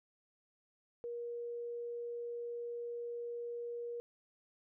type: tone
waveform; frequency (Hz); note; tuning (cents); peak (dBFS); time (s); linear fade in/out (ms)
sine; 474.7; A#4; +31; -39; 1.04-4; 0
effects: none